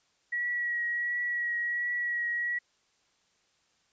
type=tone with vibrato; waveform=sine; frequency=1919 Hz; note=A#6; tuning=50 cents sharp; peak=-28 dBFS; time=0.32-2.59 s; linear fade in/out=10 ms; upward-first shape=triangle; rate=1.4 Hz; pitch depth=20 cents each way; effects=white hiss -70 dBFS RMS until 3.92 s + resampled to 16000 Hz